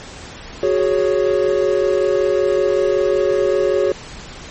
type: chord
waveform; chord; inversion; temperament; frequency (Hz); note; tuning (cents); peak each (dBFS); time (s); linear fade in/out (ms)
triangle; F# suspended second; none; equal; 370 / 415.3 / 554.4; F#4 / G#4 / C#5; 0 / 0 / 0; -16; 0.63-3.92; 2
effects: pink hiss -35 dBFS RMS until 4.5 s + MP3 32 kbps